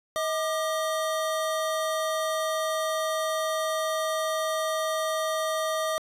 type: tone pair together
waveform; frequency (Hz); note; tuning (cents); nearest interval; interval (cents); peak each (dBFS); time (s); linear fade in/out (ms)
square; 634.7 / 1200; D#5 / D6; +34 / +37; major seventh; 1103; -28 / -31; 0.16-5.98; 0
effects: resampled to 32000 Hz + 10-bit